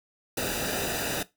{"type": "noise with comb filter", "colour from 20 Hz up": "pink", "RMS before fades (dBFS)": -30, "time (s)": [0.37, 1.23], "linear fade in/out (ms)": 5, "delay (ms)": 0.92, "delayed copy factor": -0.75, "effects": ["noise-tail reverb RT60 0.2 s tail -18 dB re dry"]}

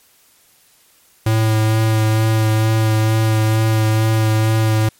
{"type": "tone with vibrato", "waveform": "square", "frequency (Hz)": 110, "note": "A2", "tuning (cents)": 0, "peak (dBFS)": -13, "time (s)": [1.26, 4.89], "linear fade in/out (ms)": 5, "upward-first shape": "sine", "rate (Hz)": 2.2, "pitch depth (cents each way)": 14, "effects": ["white hiss -53 dBFS RMS until 4.99 s", "MP3 64 kbps"]}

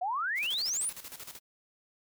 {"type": "exponential sweep", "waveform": "sine", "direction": "up", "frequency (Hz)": [691, 10548], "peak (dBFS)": -29, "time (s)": [0.01, 0.9], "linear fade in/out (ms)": 10}
{"type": "noise with tremolo", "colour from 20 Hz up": "white", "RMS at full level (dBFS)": -43, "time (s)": [0.35, 1.4], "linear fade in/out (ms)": 50, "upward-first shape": "square", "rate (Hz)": 13, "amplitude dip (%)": 70}
{"effects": []}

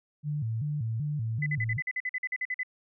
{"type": "tone with vibrato", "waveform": "sine", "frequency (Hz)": 129.2, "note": "C3", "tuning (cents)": -21, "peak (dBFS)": -28, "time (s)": [0.23, 1.81], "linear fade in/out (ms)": 50, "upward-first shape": "square", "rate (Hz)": 2.6, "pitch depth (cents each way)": 240}
{"type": "tone bursts", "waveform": "sine", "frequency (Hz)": 2011, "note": "B6", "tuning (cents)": 31, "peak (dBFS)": -28, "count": 14, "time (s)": [1.42, 2.633], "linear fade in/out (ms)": 5, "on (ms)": 43, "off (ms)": 47}
{"effects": []}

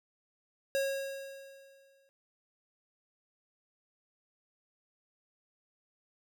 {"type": "tone with exponential decay", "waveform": "square", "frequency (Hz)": 546, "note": "C#5", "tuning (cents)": -26, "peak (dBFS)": -28, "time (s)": [0.75, 2.09], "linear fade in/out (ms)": 0, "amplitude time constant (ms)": 290, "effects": []}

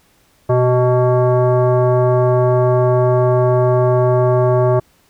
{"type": "tone with frequency modulation", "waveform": "sine", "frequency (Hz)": 123.47, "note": "B2", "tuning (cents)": 0, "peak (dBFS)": -10, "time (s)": [0.49, 4.8], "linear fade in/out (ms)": 10, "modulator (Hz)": 501, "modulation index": 1.3, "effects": ["pink hiss -55 dBFS RMS until 5.09 s"]}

